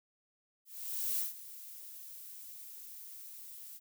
violet noise with ADSR envelope, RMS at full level -33 dBFS, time 0.65-3.8 s, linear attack 530 ms, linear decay 150 ms, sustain -16 dB, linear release 38 ms, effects none

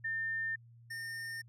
sine / square tone pair in turn, 1800 / 1817.8 Hz, A6 / A#6, +39 / -44 cents, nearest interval unison, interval 17 cents, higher second, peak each -33 / -40 dBFS, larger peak first, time 0.04-0.56 / 0.9-1.42 s, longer neither, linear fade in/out 10 ms, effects added 117 Hz sine -55 dBFS peak until 1.48 s + low-pass 12000 Hz 12 dB/octave

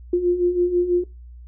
sine beating tone pair, 349.2 / 355.3 Hz, F4 / F4, 0 / +30 cents, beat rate 6.1 Hz, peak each -23 / -17 dBFS, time 0.13-1.04 s, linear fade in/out 5 ms, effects noise-tail reverb RT60 0.2 s tail -18 dB re dry + added 60 Hz sine -38 dBFS peak until 1.47 s

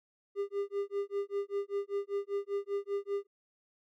triangle tone with tremolo, 401.4 Hz, G4, 41 cents sharp, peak -27 dBFS, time 0.35-3.27 s, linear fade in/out 50 ms, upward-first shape sine, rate 5.1 Hz, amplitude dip 100%, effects none

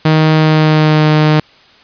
sawtooth tone with pitch glide, 156.7 to 153.39 Hz, D#3 to D#3, +13 to -24 cents, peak -3 dBFS, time 0.05-1.4 s, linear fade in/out 5 ms, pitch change -37 cents, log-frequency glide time 0.33-1.08 s, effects white hiss -44 dBFS RMS until 1.83 s + resampled to 11025 Hz

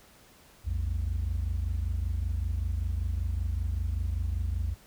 sine tone pair together, 60 / 85.2 Hz, B1 / F2, -49 / -42 cents, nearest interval tritone, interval 607 cents, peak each -28 dBFS, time 0.64-4.76 s, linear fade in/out 50 ms, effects tanh soft clip ceiling -24 dBFS + pink hiss -57 dBFS RMS until 4.86 s

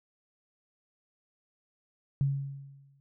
sine tone with exponential decay, 138.59 Hz, C#3, in tune, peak -22 dBFS, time 2.21-3 s, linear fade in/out 0 ms, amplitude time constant 170 ms, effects none

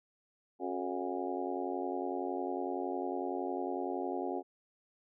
harmonic tone with a mistuned harmonic, 90.9 Hz, F#2, 30 cents flat, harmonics 3 / 4 / 5 / 6 / 7 / 8 / 9, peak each -40 / -38 / -42 / -45 / -45 / -41 / -43 dBFS, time 0.59-4.43 s, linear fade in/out 50 ms, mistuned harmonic 5, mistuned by -85 cents, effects none

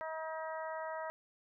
harmonic tone, 318.4 Hz, D#4, 40 cents sharp, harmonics 2 / 3 / 4 / 5 / 6, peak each -41 / -43 / -47 / -50 / -50 dBFS, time 0.01-1.1 s, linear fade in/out 0 ms, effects none

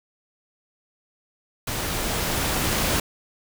pink noise with level ramp, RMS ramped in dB -28 to -22 dBFS, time 1.67-3 s, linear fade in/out 5 ms, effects none

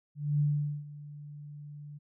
sine tone with ADSR envelope, 146.83 Hz, D3, in tune, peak -23 dBFS, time 0.15-1.99 s, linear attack 250 ms, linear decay 440 ms, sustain -19 dB, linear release 21 ms, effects none

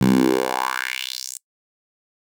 10% pulse tone with high-pass filter sweep, 64.1 Hz, C2, 35 cents flat, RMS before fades -21 dBFS, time 0.01-1.38 s, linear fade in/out 5 ms, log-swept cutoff 150 to 8300 Hz, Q 3.4, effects noise-tail reverb RT60 0.1 s tail -23 dB re dry

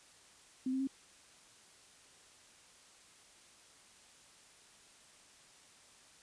sine tone with pitch steps, 258.4 / 263.8 / 269.4 Hz, C4 / C4 / C#4, -21 / +14 / -49 cents, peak -32 dBFS, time 0.66-0.873 s, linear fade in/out 5 ms, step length 71 ms, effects white hiss -61 dBFS RMS until 6.22 s + resampled to 22050 Hz

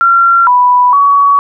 sine tone with pitch steps, 1371 / 988 / 1128 Hz, F6 / B5 / C#6, -32 / 0 / +30 cents, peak -4 dBFS, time 0.01-1.39 s, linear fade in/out 0 ms, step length 460 ms, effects none

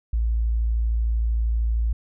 sine tone, 56.5 Hz, A1, 47 cents sharp, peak -19 dBFS, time 0.13-1.93 s, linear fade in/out 5 ms, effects none

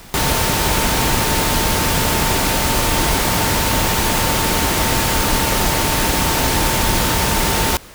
sine tone in noise, 900 Hz, A5, 39 cents sharp, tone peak -25 dBFS, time 0.14-7.77 s, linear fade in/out 0 ms, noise pink, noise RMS -17 dBFS, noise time 0.14-7.77 s, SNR -11 dB, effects pink hiss -40 dBFS RMS until 7.94 s

